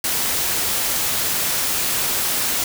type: noise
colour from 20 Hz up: white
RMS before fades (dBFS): -21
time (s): 0.04-2.64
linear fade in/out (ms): 2
effects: none